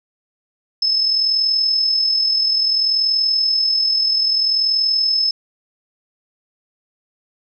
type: tone with amplitude modulation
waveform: sine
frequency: 5220 Hz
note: E8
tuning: 18 cents flat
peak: -12 dBFS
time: 0.82-5.31 s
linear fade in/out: 5 ms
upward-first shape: sine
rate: 40.6 Hz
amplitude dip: 45%
effects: none